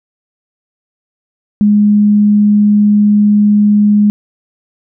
sine tone, 207.7 Hz, G#3, in tune, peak -5 dBFS, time 1.61-4.1 s, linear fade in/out 0 ms, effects none

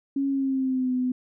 sine tone with pitch glide, 275.6 to 252.7 Hz, C#4 to B3, -10 to +40 cents, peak -22 dBFS, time 0.16-1.12 s, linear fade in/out 5 ms, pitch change -150 cents, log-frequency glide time 0.28-0.93 s, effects none

